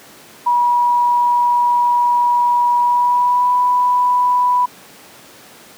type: tone with pitch glide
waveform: sine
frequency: 967 to 987.9 Hz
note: B5 to B5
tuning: -37 to 0 cents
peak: -11 dBFS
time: 0.46-4.66 s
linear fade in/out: 10 ms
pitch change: +37 cents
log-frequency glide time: 2.79-3.52 s
effects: pink hiss -41 dBFS RMS until 5.77 s + high-pass 200 Hz 12 dB/octave